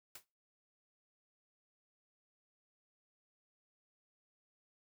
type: noise with exponential decay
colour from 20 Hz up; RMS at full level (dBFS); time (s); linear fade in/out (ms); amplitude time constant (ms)
white; -45; 0.15-0.25; 5; 21
effects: noise-tail reverb RT60 0.3 s tail -22 dB re dry